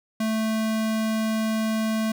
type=tone; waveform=square; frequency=220 Hz; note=A3; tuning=in tune; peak=-23 dBFS; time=0.2-2.12 s; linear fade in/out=5 ms; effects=none